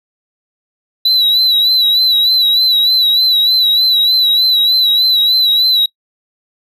triangle tone with vibrato, 3951 Hz, B7, in tune, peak -7 dBFS, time 1.05-5.86 s, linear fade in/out 5 ms, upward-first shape sine, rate 3.3 Hz, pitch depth 59 cents each way, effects noise-tail reverb RT60 0.1 s tail -23 dB re dry

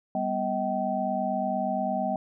sine tone cluster, 196.1 / 244.8 / 633 / 769 Hz, G3 / B3 / D#5 / G5, +1 / -15 / +30 / -33 cents, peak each -32 / -33 / -30 / -29 dBFS, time 0.15-2.16 s, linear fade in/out 2 ms, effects none

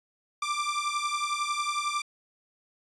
sawtooth beating tone pair, 1174.7 / 1185.7 Hz, D6 / D6, 0 / +16 cents, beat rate 11 Hz, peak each -27 dBFS, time 0.42-2.02 s, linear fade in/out 5 ms, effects resampled to 22050 Hz

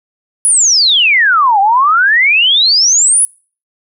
sine exponential two-way sweep, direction down then up, 10548 to 769 to 10548 Hz, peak -6 dBFS, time 0.45-3.25 s, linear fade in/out 0 ms, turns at 1.6 s, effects noise-tail reverb RT60 0.4 s tail -25 dB re dry

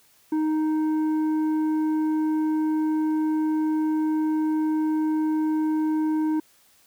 sine tone with tanh clipping, 311.1 Hz, D#4, in tune, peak -22 dBFS, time 0.32-6.4 s, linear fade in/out 5 ms, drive 7 dB, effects white hiss -59 dBFS RMS until 6.86 s

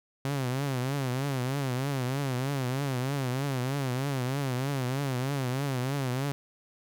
sawtooth tone with vibrato, 133 Hz, C3, 29 cents sharp, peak -24 dBFS, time 0.25-6.32 s, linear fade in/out 0 ms, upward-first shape triangle, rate 3.2 Hz, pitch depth 150 cents each way, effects none

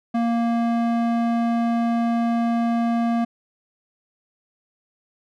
square tone with band-pass filter, 233.1 Hz, A#3, in tune, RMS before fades -21 dBFS, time 0.14-3.25 s, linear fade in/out 10 ms, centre 470 Hz, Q 0.89, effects none

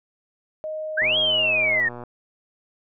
sine tone with pitch glide, 622.3 to 626.6 Hz, D#5 to D#5, 0 to +12 cents, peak -27 dBFS, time 0.64-1.8 s, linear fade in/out 0 ms, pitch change +12 cents, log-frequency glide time 1.21-1.52 s
sine linear two-way sweep, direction up then down, 1474 to 3322 to 1787 Hz, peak -18 dBFS, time 0.97-1.89 s, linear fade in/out 10 ms, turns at 1.18 s
click train, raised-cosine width 1 ms, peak -23 dBFS, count 124, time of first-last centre 1.02-2.037 s, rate 121 Hz
effects none

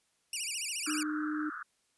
5% pulse tone with vibrato, 2584 Hz, E7, 35 cents flat, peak -24 dBFS, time 0.33-1.03 s, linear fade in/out 2 ms, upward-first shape sine, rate 14 Hz, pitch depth 220 cents each way
white band-pass noise, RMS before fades -41 dBFS, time 0.86-1.63 s, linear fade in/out 5 ms, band 1200 to 1600 Hz, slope 96 dB/octave
sine tone, 304.3 Hz, D#4, 38 cents flat, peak -32 dBFS, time 0.87-1.5 s, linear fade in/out 10 ms
effects white hiss -74 dBFS RMS until 1.97 s + resampled to 24000 Hz

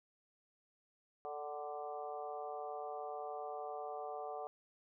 harmonic tone with a mistuned harmonic, 147 Hz, D3, 2 cents sharp, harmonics 3 / 4 / 5 / 6 / 7 / 8, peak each -47 / -48 / -44 / -57 / -55 / -52 dBFS, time 1.25-4.47 s, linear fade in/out 0 ms, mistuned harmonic 5, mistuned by +24 cents, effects none

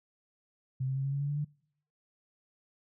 sine tone with pitch steps, 130.81 / 133.1 / 135.42 / 137.79 / 140.2 / 142.65 / 145.14 / 147.68 Hz, C3 / C3 / C#3 / C#3 / C#3 / C#3 / D3 / D3, 0 / +30 / -40 / -10 / +20 / +50 / -20 / +10 cents, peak -29 dBFS, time 0.8-1.448 s, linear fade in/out 10 ms, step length 81 ms, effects noise-tail reverb RT60 0.7 s tail -26 dB re dry

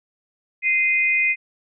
sine tone pair together, 2081 / 2480 Hz, C7 / D#7, -10 / -6 cents, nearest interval minor third, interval 304 cents, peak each -19 dBFS, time 0.62-1.36 s, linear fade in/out 50 ms, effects none

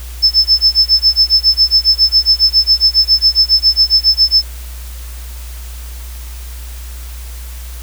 sine tone with tremolo, 5260 Hz, E8, 5 cents flat, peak -4 dBFS, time 0.22-4.43 s, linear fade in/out 20 ms, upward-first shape sine, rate 7.3 Hz, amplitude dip 100%, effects added 60 Hz sine -25 dBFS peak until 7.82 s + white hiss -36 dBFS RMS until 7.82 s

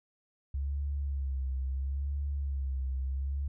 sine tone with vibrato, 68.3 Hz, C#2, 25 cents flat, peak -30 dBFS, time 0.54-3.48 s, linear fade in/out 5 ms, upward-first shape sine, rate 0.74 Hz, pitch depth 70 cents each way, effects none

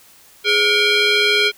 sine tone with frequency modulation, 415.3 Hz, G#4, in tune, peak -10 dBFS, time 0.44-1.52 s, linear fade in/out 50 ms, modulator 924 Hz, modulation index 4, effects tanh soft clip ceiling -11 dBFS + white hiss -48 dBFS RMS until 1.57 s

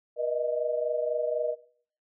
sine tone cluster, 481.8 / 612 / 636 Hz, B4 / D#5 / D#5, -43 / -29 / +38 cents, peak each -30 / -29 / -34 dBFS, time 0.16-1.56 s, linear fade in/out 50 ms, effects noise-tail reverb RT60 0.5 s tail -17 dB re dry

